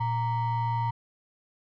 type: ring-modulated tone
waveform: triangle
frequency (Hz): 523.3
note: C5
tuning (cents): 0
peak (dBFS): -20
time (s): 0-0.91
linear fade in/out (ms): 10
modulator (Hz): 407
effects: resampled to 11025 Hz

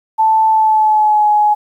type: tone with pitch glide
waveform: sine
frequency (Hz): 880 to 840.3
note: A5 to G#5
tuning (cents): 0 to +20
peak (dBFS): -8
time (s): 0.18-1.55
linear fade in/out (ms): 20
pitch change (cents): -80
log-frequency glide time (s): 0.49-1.29
effects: 8-bit

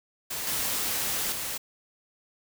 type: noise with level steps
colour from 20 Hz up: white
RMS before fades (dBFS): -33 / -29 / -33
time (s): 0.3-1.58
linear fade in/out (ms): 10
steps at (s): 0.47 / 1.32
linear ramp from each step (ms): 2
effects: none

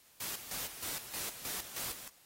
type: noise with tremolo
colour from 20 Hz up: white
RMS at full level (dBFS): -39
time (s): 0.2-2.08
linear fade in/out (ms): 5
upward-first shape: square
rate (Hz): 3.2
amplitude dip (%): 65
effects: white hiss -63 dBFS RMS until 2.25 s + AAC 48 kbps

